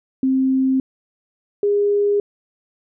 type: tone pair in turn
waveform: sine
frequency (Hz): 263.5 / 408.4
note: C4 / G#4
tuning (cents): +12 / -29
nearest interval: minor sixth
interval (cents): 759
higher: second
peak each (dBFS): -14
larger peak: neither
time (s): 0.23-0.8 / 1.63-2.2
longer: neither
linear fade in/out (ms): 2
effects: none